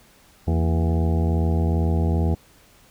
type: harmonic tone with a mistuned harmonic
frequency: 82.4 Hz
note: E2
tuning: in tune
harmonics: 1 / 2 / 3 / 4 / 5 / 6 / 8 / 9 / 10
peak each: -19 / -25 / -29 / -31 / -33 / -35 / -37 / -38 / -39 dBFS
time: 0.47-2.35 s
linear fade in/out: 10 ms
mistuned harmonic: 3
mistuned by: -110 cents
effects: pink hiss -54 dBFS RMS until 2.9 s